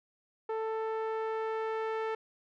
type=tone with low-pass filter sweep; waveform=sawtooth; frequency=442.5 Hz; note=A4; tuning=10 cents sharp; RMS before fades=-34 dBFS; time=0.49-2.15 s; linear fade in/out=5 ms; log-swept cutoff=1100 to 1900 Hz; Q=0.95; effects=none